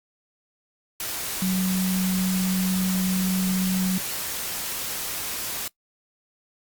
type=tone in noise; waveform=sine; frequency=186.3 Hz; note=F#3; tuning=12 cents sharp; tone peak=-21 dBFS; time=1.42-3.98 s; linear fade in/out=2 ms; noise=white; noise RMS=-30 dBFS; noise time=1-5.68 s; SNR=+6 dB; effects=noise-tail reverb RT60 0.1 s tail -22 dB re dry + Opus 48 kbps